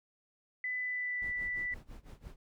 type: tone with pitch glide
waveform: sine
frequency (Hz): 2001 to 1974.6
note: B6 to B6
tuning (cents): +22 to -1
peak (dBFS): -33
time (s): 0.64-1.74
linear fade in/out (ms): 2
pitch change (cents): -23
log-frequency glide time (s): 0.79-1.25
type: noise with tremolo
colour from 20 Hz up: brown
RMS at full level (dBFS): -46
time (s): 1.22-2.36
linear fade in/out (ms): 2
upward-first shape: sine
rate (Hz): 5.9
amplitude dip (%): 90
effects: none